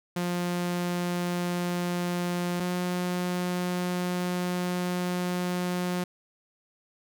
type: tone pair in turn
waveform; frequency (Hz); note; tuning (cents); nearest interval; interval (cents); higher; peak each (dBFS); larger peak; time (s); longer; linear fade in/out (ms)
sawtooth; 176.3 / 179.07; F3 / F3; +17 / +44; unison; 27; second; -23; neither; 0.16-2.6 / 2.6-6.04; second; 5
effects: none